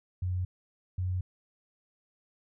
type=tone pair in turn; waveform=sine; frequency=91 / 91.58 Hz; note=F#2 / F#2; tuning=-28 / -17 cents; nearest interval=unison; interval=11 cents; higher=second; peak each=-28 dBFS; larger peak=neither; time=0.22-0.45 / 0.98-1.21 s; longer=neither; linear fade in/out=5 ms; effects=none